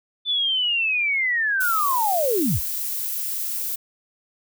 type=linear sweep; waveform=sine; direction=down; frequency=3528 to 31.95 Hz; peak=-19 dBFS; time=0.25-2.61 s; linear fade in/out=50 ms
type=noise; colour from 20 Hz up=violet; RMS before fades=-27 dBFS; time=1.6-3.76 s; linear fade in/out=10 ms
effects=none